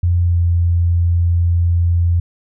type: tone with pitch glide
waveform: sine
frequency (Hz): 87.31 to 86.01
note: F2 to F2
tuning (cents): 0 to -26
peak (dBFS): -11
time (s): 0.03-2.2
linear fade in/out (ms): 5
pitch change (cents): -26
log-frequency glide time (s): 0.22-0.39
effects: none